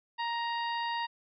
harmonic tone, 936 Hz, A#5, 7 cents sharp, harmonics 1 / 2 / 3 / 4 / 5, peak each -32 / -38 / -42 / -44 / -46 dBFS, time 0.18-1.07 s, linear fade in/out 20 ms, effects none

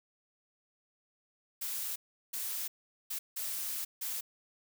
blue noise bursts at uneven times, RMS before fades -37 dBFS, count 5, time 1.61-1.96 / 2.33-2.68 / 3.1-3.19 / 3.36-3.85 / 4.01-4.21 s, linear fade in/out 10 ms, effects none

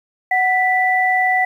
sine tone pair together, 743 / 1975.5 Hz, F#5 / B6, +7 / 0 cents, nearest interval octave + perfect fourth, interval 1693 cents, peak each -16 dBFS, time 0.31-1.45 s, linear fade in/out 5 ms, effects 8-bit

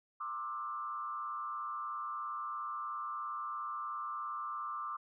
sine tone with frequency modulation, 1186 Hz, D6, 17 cents sharp, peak -37 dBFS, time 0.2-4.97 s, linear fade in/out 10 ms, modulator 117 Hz, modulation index 1, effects none

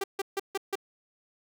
sawtooth tone bursts, 392 Hz, G4, in tune, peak -24 dBFS, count 5, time 0.01-0.755 s, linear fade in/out 5 ms, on 29 ms, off 150 ms, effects none

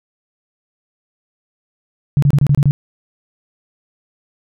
sine tone bursts, 142.5 Hz, C#3, 48 cents sharp, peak -8 dBFS, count 7, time 2.17-2.71 s, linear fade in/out 0 ms, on 54 ms, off 27 ms, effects none

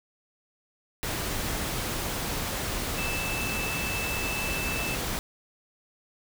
sine tone in noise, 2637 Hz, E7, in tune, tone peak -32 dBFS, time 2.98-4.95 s, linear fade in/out 0 ms, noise pink, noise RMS -31 dBFS, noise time 1.03-5.19 s, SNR -4 dB, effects none

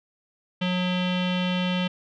square tone with low-pass filter, 181.4 Hz, F#3, 34 cents flat, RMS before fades -25 dBFS, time 0.61-1.88 s, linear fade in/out 10 ms, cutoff 3100 Hz, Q 5.1, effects none

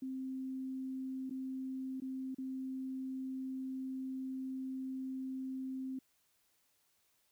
sine tone with dropouts, 262.3 Hz, C4, 4 cents sharp, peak -38 dBFS, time 0.02-5.99 s, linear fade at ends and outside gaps 5 ms, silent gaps 1.297-1.307 / 2.002-2.019 / 2.347-2.383 s, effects white hiss -75 dBFS RMS until 7.31 s

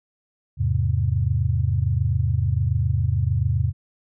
sine chord, E augmented, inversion none, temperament equal, 82.41 / 103.83 / 130.81 Hz, E2 / G#2 / B#2, 0 / 0 / 0 cents, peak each -23 / -22 / -23 dBFS, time 0.57-3.73 s, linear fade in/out 50 ms, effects none

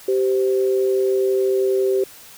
sine tone pair together, 388.1 / 518 Hz, G4 / C5, -17 / -17 cents, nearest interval perfect fourth, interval 500 cents, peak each -16 / -24 dBFS, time 0.08-2.04 s, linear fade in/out 5 ms, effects white hiss -43 dBFS RMS until 2.37 s

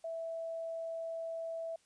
sine tone, 658 Hz, E5, 3 cents flat, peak -37 dBFS, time 0.04-1.76 s, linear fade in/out 5 ms, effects white hiss -70 dBFS RMS until 1.85 s + resampled to 22050 Hz

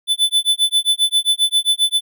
square tone with tremolo, 3500 Hz, A7, 10 cents flat, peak -11 dBFS, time 0.07-2.01 s, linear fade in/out 50 ms, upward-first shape sine, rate 7.5 Hz, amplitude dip 100%, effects none

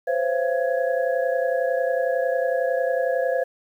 sine tone cluster, 510 / 541 / 681 / 1671 Hz, C5 / C#5 / F5 / G#6, -44 / -42 / -44 / +10 cents, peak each -23 / -25 / -26 / -32 dBFS, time 0.07-3.44 s, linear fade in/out 10 ms, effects 9-bit

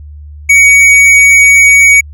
triangle tone with hard clipping, 2248 Hz, C#7, 24 cents sharp, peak -3 dBFS, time 0.49-2.01 s, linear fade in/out 10 ms, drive 13 dB, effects added 74 Hz sine -26 dBFS peak until 2.13 s

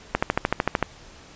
click train, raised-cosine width 0.5 ms, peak -4 dBFS, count 10, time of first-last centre 0.15-0.827 s, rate 13.3 Hz, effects pink hiss -47 dBFS RMS until 1.35 s + resampled to 16000 Hz

